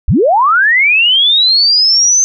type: linear sweep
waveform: sine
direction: up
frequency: 34.65 to 6272 Hz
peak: -6 dBFS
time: 0.08-2.24 s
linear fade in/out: 0 ms
effects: none